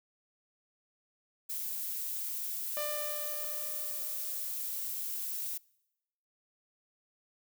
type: noise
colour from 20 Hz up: violet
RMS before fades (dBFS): -37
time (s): 1.49-5.58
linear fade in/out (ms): 10
type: tone with exponential decay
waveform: sawtooth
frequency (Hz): 596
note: D5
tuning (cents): +25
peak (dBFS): -30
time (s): 2.77-5.12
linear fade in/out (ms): 0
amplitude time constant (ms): 510
effects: noise-tail reverb RT60 0.9 s tail -25 dB re dry